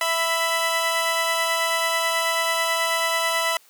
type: tone pair together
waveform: 15% pulse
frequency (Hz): 660 / 994.6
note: E5 / B5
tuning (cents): +2 / +12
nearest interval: perfect fifth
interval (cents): 710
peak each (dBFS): -17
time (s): 0.01-3.57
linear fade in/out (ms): 2
effects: white hiss -55 dBFS RMS until 3.69 s + high-pass 300 Hz 12 dB/octave